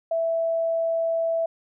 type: tone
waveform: sine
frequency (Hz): 660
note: E5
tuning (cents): +2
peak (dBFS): -21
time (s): 0.11-1.46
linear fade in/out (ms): 5
effects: none